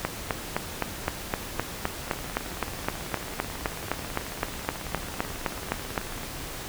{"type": "two click trains", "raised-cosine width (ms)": 0.5, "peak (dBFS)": [-22, -9], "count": [77, 24], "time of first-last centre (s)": [[2.08, 6.233], [0.05, 5.978]], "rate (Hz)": [18.3, 3.88], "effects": ["pink hiss -37 dBFS RMS until 6.68 s"]}